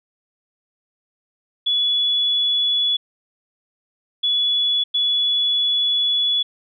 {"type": "tone bursts at uneven times", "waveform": "sine", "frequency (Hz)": 3411, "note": "G#7", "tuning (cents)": 46, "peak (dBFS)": -16, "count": 3, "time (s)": [[1.66, 2.97], [4.23, 4.84], [4.94, 6.43]], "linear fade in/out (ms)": 10, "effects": []}